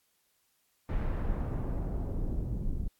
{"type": "noise with low-pass filter sweep", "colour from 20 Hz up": "brown", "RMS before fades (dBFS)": -32, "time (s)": [0.89, 2.88], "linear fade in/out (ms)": 2, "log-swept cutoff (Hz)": [2100, 240], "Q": 0.8, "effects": ["white hiss -73 dBFS RMS until 2.99 s", "AAC 64 kbps"]}